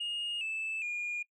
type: tone with pitch steps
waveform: sine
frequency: 2852 / 2630 / 2426 Hz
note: F7 / E7 / D#7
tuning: +36 / -5 / -44 cents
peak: -31 dBFS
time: 0-1.23 s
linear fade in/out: 10 ms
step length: 410 ms
effects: noise-tail reverb RT60 0.1 s tail -23 dB re dry + tanh soft clip ceiling -31 dBFS